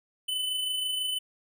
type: tone with amplitude modulation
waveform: square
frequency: 3015 Hz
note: F#7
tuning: 32 cents sharp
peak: -27 dBFS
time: 0.28-1.19 s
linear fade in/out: 10 ms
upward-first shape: sine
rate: 26.1 Hz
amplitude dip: 35%
effects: none